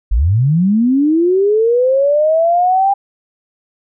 sine linear sweep, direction up, 43.65 to 801 Hz, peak -9 dBFS, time 0.11-2.94 s, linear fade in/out 10 ms, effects none

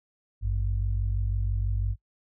sine tone pair together, 51.91 / 98 Hz, G#1 / G2, 0 / 0 cents, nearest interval major seventh, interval 1100 cents, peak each -25 / -28 dBFS, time 0.41-1.96 s, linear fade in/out 50 ms, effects noise-tail reverb RT60 0.1 s tail -22 dB re dry + tanh soft clip ceiling -16 dBFS

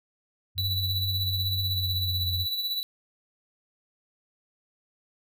sine tone with pitch glide, 95.3 to 90.37 Hz, G2 to F#2, -48 to -40 cents, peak -28 dBFS, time 0.55-2.47 s, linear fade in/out 50 ms, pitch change -92 cents, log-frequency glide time 1.61-2.2 s
square tone with tremolo, 3951 Hz, B7, in tune, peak -26 dBFS, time 0.58-2.83 s, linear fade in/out 0 ms, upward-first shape sine, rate 16 Hz, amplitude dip 50%
effects none

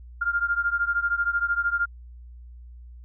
sine beating tone pair, 1396.9 / 1409.9 Hz, F6 / F6, 0 / +16 cents, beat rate 13 Hz, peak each -24 / -26 dBFS, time 0.21-1.86 s, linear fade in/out 10 ms, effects added 60 Hz sine -41 dBFS peak until 3.04 s

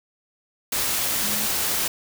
sine tone in noise, 207.7 Hz, G#3, in tune, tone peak -34 dBFS, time 1.22-1.46 s, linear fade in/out 5 ms, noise white, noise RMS -24 dBFS, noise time 0.72-1.88 s, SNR -13 dB, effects none

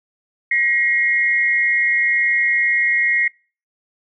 sine tone pair together, 1900 / 2141 Hz, A#6 / C7, +33 / +39 cents, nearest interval major second, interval 206 cents, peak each -17 dBFS, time 0.51-3.28 s, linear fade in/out 5 ms, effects noise-tail reverb RT60 0.4 s tail -26 dB re dry

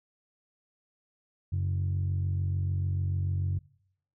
sine tone pair together, 92.5 / 139.33 Hz, F#2 / C#3, 0 / +9 cents, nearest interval perfect fifth, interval 709 cents, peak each -26 / -32 dBFS, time 1.52-3.59 s, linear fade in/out 10 ms, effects noise-tail reverb RT60 0.7 s tail -22 dB re dry + tanh soft clip ceiling -22 dBFS

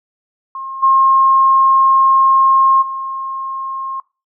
sine tone with level steps, 1070 Hz, C6, 38 cents sharp, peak -23 / -7 / -20 dBFS, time 0.55-4 s, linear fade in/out 2 ms, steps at 0.82 / 2.81 s, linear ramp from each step 20 ms, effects noise-tail reverb RT60 0.3 s tail -23 dB re dry

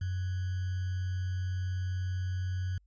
sine tone with sample-and-hold, 92.1 Hz, F#2, 7 cents flat, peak -30 dBFS, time 0.01-2.78 s, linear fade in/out 5 ms, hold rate 1575 Hz, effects added 50 Hz sine -62 dBFS peak until 2.86 s + resampled to 16000 Hz

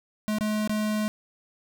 square tone with dropouts, 213.2 Hz, G#3, 46 cents sharp, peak -25 dBFS, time 0.28-1.08 s, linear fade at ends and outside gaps 0 ms, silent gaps 0.385-0.409 / 0.675-0.695 s, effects none

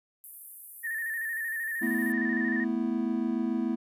white high-pass noise, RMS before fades -43 dBFS, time 0.24-2.12 s, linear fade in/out 0 ms, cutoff 10000 Hz, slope 48 dB/octave
sine tone with vibrato, 1810 Hz, A6, 48 cents sharp, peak -30 dBFS, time 0.83-2.65 s, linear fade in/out 20 ms, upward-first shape square, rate 13 Hz, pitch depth 45 cents each way
triangle chord, A suspended second, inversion none, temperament equal, 220 / 246.9 / 329.6 Hz, A3 / B3 / E4, 0 / 0 / 0 cents, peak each -29 / -28 / -30 dBFS, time 1.81-3.76 s, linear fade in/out 20 ms
effects resampled to 32000 Hz

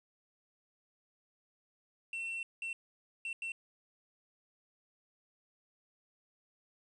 triangle tone bursts at uneven times, 2703 Hz, E7, 43 cents sharp, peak -35 dBFS, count 4, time 2.13-2.43 / 2.62-2.73 / 3.25-3.33 / 3.42-3.52 s, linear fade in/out 2 ms, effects resampled to 24000 Hz + 11-bit

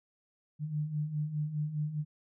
sine beating tone pair, 147.3 / 152.2 Hz, D3 / D#3, +6 / -38 cents, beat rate 4.9 Hz, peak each -38 / -32 dBFS, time 0.59-2.05 s, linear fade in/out 50 ms, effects none

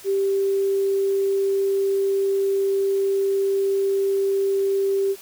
sine tone, 392 Hz, G4, in tune, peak -18 dBFS, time 0.04-5.16 s, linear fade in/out 50 ms, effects white hiss -44 dBFS RMS until 5.21 s

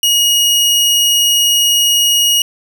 sawtooth tone, 2884 Hz, F#7, 45 cents flat, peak -6 dBFS, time 0.03-2.42 s, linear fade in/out 2 ms, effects none

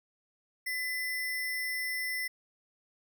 sine tone with sample-and-hold, 2009 Hz, B6, 29 cents sharp, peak -31 dBFS, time 0.66-2.28 s, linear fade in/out 10 ms, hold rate 7350 Hz, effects none

